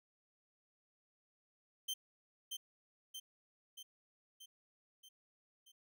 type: tone with echo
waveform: sawtooth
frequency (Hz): 3119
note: G7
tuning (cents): -9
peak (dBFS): -34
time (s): 1.88-1.94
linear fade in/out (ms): 10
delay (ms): 630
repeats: 6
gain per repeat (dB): -4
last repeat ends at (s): 5.72
effects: none